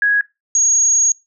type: tone pair in turn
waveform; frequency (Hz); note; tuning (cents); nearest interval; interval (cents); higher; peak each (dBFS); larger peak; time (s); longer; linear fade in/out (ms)
sine; 1661.2 / 6610; G#6 / G#8; 0 / -9; 2 octaves; 2391; second; -11; neither; 0.02-0.21 / 0.55-1.12; second; 2
effects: noise-tail reverb RT60 0.2 s tail -19 dB re dry